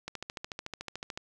click train, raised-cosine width 0.2 ms, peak -20 dBFS, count 16, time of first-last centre 0.08-1.175 s, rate 13.7 Hz, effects none

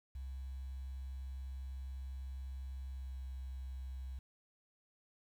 sine tone with pitch glide, 66 to 65.17 Hz, C2 to C2, +16 to -6 cents, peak -40 dBFS, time 0.15-4.19 s, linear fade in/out 5 ms, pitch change -22 cents, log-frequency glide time 2.9-3.19 s, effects tanh soft clip ceiling -38 dBFS + 11-bit

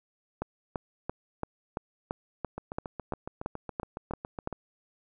two click trains, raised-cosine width 1 ms, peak -22 / -17 dBFS, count 15 / 13, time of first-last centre 2.58-4.527 / 0.42-4.474 s, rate 7.19 / 2.96 Hz, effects none

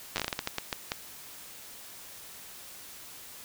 slowing click train, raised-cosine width 0.2 ms, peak -12 dBFS, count 13, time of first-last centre 0.16-0.919 s, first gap 9 ms, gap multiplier 1.32, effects white hiss -47 dBFS RMS until 3.44 s

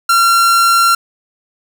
45% pulse tone, 1370 Hz, F6, 34 cents flat, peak -8 dBFS, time 0.09-0.95 s, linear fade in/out 5 ms, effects none

